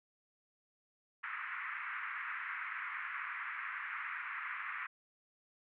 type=band-pass noise; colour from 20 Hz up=white; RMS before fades=-42 dBFS; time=1.23-4.87 s; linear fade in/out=10 ms; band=1100 to 2200 Hz; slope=48 dB/octave; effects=none